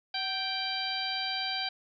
harmonic tone with a mistuned harmonic, 784 Hz, G5, in tune, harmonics 1 / 2 / 3 / 4 / 5 / 6, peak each -37 / -39 / -39 / -37 / -37 / -36 dBFS, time 0.14-1.69 s, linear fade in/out 5 ms, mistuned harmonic 1, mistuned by -54 cents, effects none

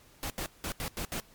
pink noise bursts at uneven times, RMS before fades -35 dBFS, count 6, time 0.23-0.3 / 0.38-0.46 / 0.64-0.72 / 0.8-0.88 / 0.97-1.05 / 1.12-1.2 s, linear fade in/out 0 ms, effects pink hiss -59 dBFS RMS until 1.34 s + MP3 96 kbps

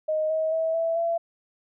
sine tone with pitch steps, 622.3 / 634.6 / 647.2 / 660.1 / 673.2 Hz, D#5 / D#5 / E5 / E5 / E5, 0 / +34 / -32 / +2 / +36 cents, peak -22 dBFS, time 0.08-1.18 s, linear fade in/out 10 ms, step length 220 ms, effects none

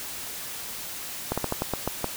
slowing click train, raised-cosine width 1 ms, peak -11 dBFS, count 8, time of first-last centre 1.32-2.043 s, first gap 56 ms, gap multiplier 1.2, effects white hiss -36 dBFS RMS until 2.16 s

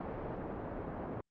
white low-pass noise, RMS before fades -41 dBFS, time 0-1.21 s, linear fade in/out 5 ms, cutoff 620 Hz, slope 12 dB/octave, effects low-pass 2000 Hz 12 dB/octave + Opus 48 kbps

